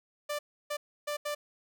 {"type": "tone bursts at uneven times", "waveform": "sawtooth", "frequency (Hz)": 590, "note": "D5", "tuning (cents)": 8, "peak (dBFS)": -28, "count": 4, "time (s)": [[0.29, 0.39], [0.7, 0.77], [1.07, 1.17], [1.25, 1.35]], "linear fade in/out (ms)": 10, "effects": []}